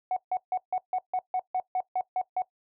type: tone bursts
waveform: sine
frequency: 740 Hz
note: F#5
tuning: in tune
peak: -23 dBFS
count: 12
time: 0.11-2.42 s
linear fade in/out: 2 ms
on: 55 ms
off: 150 ms
effects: noise-tail reverb RT60 0.1 s tail -19 dB re dry + tanh soft clip ceiling -21 dBFS